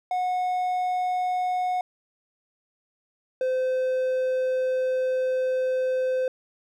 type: tone pair in turn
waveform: triangle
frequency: 730 / 514.7 Hz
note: F#5 / C5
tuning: -24 / -29 cents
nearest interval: tritone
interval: 605 cents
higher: first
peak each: -21 / -20 dBFS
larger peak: second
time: 0.11-1.81 / 3.41-6.28 s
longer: second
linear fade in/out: 2 ms
effects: none